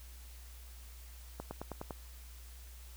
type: accelerating click train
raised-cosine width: 1 ms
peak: -26 dBFS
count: 6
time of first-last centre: 1.4-1.908 s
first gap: 110 ms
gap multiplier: 0.96
effects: added 60 Hz sine -49 dBFS peak until 2.96 s + white hiss -58 dBFS RMS until 2.96 s